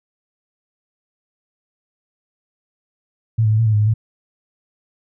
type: tone with pitch steps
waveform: sine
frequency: 112.4 / 107.9 / 108.8 / 114.1 / 108.7 / 105.1 / 106 / 110.9 Hz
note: A2 / A2 / A2 / A#2 / A2 / G#2 / G#2 / A2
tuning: +37 / -33 / -19 / -37 / -21 / +21 / +36 / +14 cents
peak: -12 dBFS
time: 3.38-3.94 s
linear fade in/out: 10 ms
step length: 70 ms
effects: none